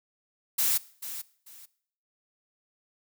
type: noise with echo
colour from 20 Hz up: blue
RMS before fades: -25 dBFS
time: 0.58-0.78 s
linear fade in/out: 10 ms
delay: 440 ms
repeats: 2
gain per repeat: -12 dB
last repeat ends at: 1.66 s
effects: noise-tail reverb RT60 0.6 s tail -20 dB re dry